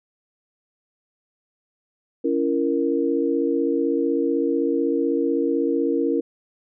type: chord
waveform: sine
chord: A# diminished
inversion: first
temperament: just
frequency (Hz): 279.7 / 335.6 / 466.2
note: C#4 / E4 / A#4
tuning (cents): +16 / +31 / 0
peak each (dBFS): -23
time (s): 2.24-6.21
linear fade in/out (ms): 10
effects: none